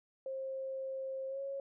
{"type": "tone with pitch glide", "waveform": "sine", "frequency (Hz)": [532, 549.5], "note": ["C5", "C#5"], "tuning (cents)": [29, -15], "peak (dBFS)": -37, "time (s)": [0.26, 1.6], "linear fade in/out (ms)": 2, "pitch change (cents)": 56, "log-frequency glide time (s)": [1.28, 1.4], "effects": []}